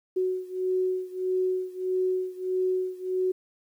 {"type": "beating tone pair", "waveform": "sine", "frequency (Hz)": [370, 371.6], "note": ["F#4", "F#4"], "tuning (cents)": [0, 7], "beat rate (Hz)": 1.6, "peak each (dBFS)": [-27, -29], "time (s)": [0.16, 3.32], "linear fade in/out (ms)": 10, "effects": ["10-bit"]}